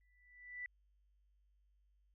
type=tone with exponential growth; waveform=sine; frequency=1975.5 Hz; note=B6; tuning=in tune; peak=-40 dBFS; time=0.01-0.66 s; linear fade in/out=1 ms; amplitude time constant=140 ms; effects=added 50 Hz sine -70 dBFS peak until 2.14 s